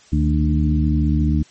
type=harmonic tone with a mistuned harmonic; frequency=74.9 Hz; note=D2; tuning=35 cents sharp; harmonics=1 / 2 / 3 / 4; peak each=-17 / -20 / -22 / -23 dBFS; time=0.12-1.43 s; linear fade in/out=10 ms; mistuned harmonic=2; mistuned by=+46 cents; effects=white hiss -50 dBFS RMS until 1.5 s + MP3 32 kbps